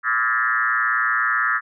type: tone with frequency modulation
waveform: sine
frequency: 1519 Hz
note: F#6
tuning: 45 cents sharp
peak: -17 dBFS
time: 0.03-1.61 s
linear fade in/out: 50 ms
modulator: 118 Hz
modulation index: 2.8
effects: none